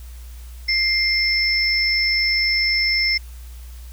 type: tone pair together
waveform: sine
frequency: 2100 / 5292 Hz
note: C7 / E8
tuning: +6 / +6 cents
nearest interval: octave + major third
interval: 1600 cents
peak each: -19 dBFS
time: 0.68-3.18 s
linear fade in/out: 10 ms
effects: added 60 Hz sine -34 dBFS peak until 3.92 s + white hiss -49 dBFS RMS until 3.92 s